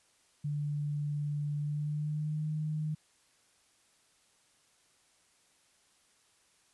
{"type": "tone with pitch glide", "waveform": "sine", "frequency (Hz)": [146.83, 153.86], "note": ["D3", "D#3"], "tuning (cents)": [0, -19], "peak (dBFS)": -31, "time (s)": [0.44, 2.95], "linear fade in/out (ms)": 10, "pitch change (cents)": 81, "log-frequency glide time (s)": [1.58, 2.47], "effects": ["white hiss -68 dBFS RMS until 6.73 s", "resampled to 24000 Hz"]}